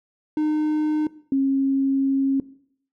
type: tone pair in turn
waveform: triangle / sine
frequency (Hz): 305.7 / 271.2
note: D#4 / C#4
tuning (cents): -30 / -38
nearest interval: major second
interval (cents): 208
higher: first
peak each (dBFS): -17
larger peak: neither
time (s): 0.37-1.07 / 1.32-2.4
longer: second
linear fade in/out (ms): 2
effects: noise-tail reverb RT60 0.6 s tail -18 dB re dry